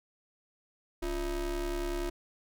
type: ring-modulated tone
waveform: square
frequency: 156.7 Hz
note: D#3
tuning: 13 cents sharp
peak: -29 dBFS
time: 1.02-2.1 s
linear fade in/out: 10 ms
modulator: 192 Hz
effects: none